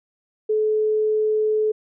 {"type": "tone", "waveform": "sine", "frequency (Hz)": 430.4, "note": "A4", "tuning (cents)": -38, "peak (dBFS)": -17, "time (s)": [0.49, 1.72], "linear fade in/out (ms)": 10, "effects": []}